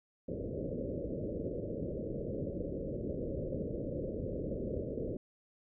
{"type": "low-pass noise", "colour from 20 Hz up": "white", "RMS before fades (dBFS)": -38, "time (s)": [0.28, 5.17], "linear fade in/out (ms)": 5, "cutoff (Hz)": 580, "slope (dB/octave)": 96, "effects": []}